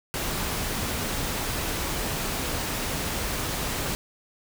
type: noise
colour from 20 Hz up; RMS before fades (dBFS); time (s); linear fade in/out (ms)
pink; -29; 0.14-3.95; 0
effects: none